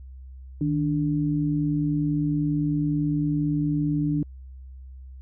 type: tone pair together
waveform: sine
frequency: 154.9 / 292.7 Hz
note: D#3 / D4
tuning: -7 / -6 cents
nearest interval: major seventh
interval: 1101 cents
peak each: -24 dBFS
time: 0.61-4.23 s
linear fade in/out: 2 ms
effects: added 65 Hz sine -39 dBFS peak until 5.21 s